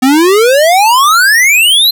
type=exponential sweep; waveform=square; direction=up; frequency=250 to 4166 Hz; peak=-5 dBFS; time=0.02-1.91 s; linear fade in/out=10 ms; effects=none